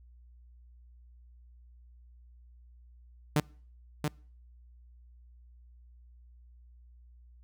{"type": "tone with echo", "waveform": "sawtooth", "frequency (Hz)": 150, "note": "D3", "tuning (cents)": 37, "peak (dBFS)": -19, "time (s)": [3.36, 3.4], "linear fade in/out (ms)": 2, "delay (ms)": 680, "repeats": 1, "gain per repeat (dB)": -5, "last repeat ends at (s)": 4.08, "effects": ["noise-tail reverb RT60 0.5 s tail -26 dB re dry", "added 60 Hz sine -53 dBFS peak until 7.43 s"]}